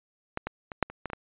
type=clicks; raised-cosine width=0.5 ms; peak=-15 / -16 / -22 / -7 / -26 / -17 / -23 / -18 dBFS; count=8; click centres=0.374 / 0.47 / 0.718 / 0.827 / 0.9 / 1.057 / 1.101 / 1.133 s; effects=resampled to 8000 Hz